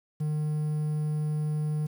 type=tone; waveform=triangle; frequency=152 Hz; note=D#3; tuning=40 cents flat; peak=-24 dBFS; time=0.2-1.87 s; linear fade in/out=10 ms; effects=9-bit